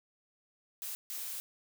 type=noise bursts at uneven times; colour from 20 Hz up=blue; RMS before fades=-40 dBFS; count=2; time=0.82-0.95 / 1.1-1.4 s; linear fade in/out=0 ms; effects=none